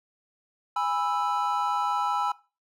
triangle chord, E major, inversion first, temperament just, 824.1 / 988.9 / 1318.5 Hz, G#5 / B5 / E6, -14 / +2 / 0 cents, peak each -27 dBFS, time 0.76-2.32 s, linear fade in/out 5 ms, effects noise-tail reverb RT60 0.3 s tail -19 dB re dry

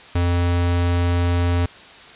square tone, 87.31 Hz, F2, in tune, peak -17 dBFS, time 0.15-1.66 s, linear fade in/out 5 ms, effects white hiss -42 dBFS RMS until 2.15 s + resampled to 8000 Hz

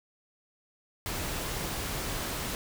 pink noise, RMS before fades -34 dBFS, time 1.06-2.55 s, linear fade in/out 0 ms, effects none

